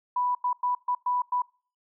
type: tone bursts at uneven times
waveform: sine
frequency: 987.8 Hz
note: B5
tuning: in tune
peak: -23 dBFS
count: 6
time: 0.16-0.35 / 0.44-0.53 / 0.63-0.75 / 0.88-0.95 / 1.06-1.22 / 1.32-1.42 s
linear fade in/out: 5 ms
effects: noise-tail reverb RT60 0.4 s tail -24 dB re dry